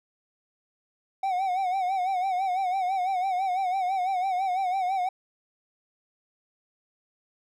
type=tone with vibrato; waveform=triangle; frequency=749 Hz; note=F#5; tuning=21 cents sharp; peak=-22 dBFS; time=1.23-5.09 s; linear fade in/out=5 ms; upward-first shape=sine; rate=6 Hz; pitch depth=81 cents each way; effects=none